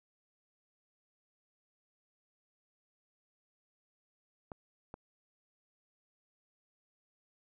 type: clicks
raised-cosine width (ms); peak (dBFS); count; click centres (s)
1; -29 / -30; 2; 4.518 / 4.941
effects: none